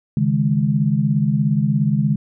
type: chord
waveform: sine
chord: C# suspended second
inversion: none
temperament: equal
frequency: 138.59 / 155.56 / 207.7 Hz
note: C#3 / D#3 / G#3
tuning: 0 / 0 / 0 cents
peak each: -19 dBFS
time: 0.17-2.16 s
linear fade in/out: 2 ms
effects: none